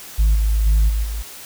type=tone with level steps; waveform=sine; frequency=53 Hz; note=G#1; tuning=36 cents sharp; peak=-9 / -13 / -9 / -16 / -22 dBFS; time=0.18-1.23 s; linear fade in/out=20 ms; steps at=0.34 / 0.65 / 0.88 / 1.03 s; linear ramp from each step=20 ms; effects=tanh soft clip ceiling -10 dBFS + white hiss -37 dBFS RMS until 1.45 s